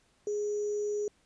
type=tone with sample-and-hold; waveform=sine; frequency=415.7 Hz; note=G#4; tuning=2 cents sharp; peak=-29 dBFS; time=0.27-1.08 s; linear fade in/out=2 ms; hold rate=6300 Hz; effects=pink hiss -68 dBFS RMS until 1.25 s + resampled to 22050 Hz